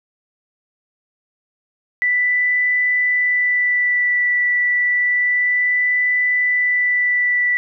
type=tone with vibrato; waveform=sine; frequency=1975.5 Hz; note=B6; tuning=in tune; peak=-14 dBFS; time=2.02-7.57 s; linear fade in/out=0 ms; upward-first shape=sine; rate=0.3 Hz; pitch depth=11 cents each way; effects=none